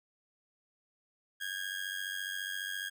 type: tone with amplitude modulation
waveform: 30% pulse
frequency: 1633 Hz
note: G#6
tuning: 30 cents flat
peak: -30 dBFS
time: 1.4-2.9 s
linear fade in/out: 20 ms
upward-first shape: sine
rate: 94.6 Hz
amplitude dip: 75%
effects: none